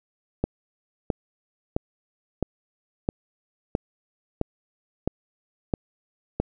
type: click train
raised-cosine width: 2 ms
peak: -9 dBFS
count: 10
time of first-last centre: 0.44-6.4 s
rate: 1.51 Hz
effects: none